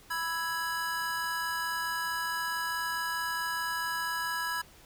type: chord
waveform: square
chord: E major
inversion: second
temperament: equal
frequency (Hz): 987.8 / 1318.5 / 1661.2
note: B5 / E6 / G#6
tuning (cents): 0 / 0 / 0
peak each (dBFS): -36 / -39 / -34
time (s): 0.1-4.62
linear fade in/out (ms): 10
effects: pink hiss -56 dBFS RMS until 4.85 s